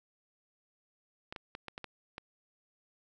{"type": "clicks", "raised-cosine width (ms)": 0.3, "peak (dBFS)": -25, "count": 7, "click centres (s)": [1.325, 1.362, 1.551, 1.683, 1.779, 1.843, 2.181], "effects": []}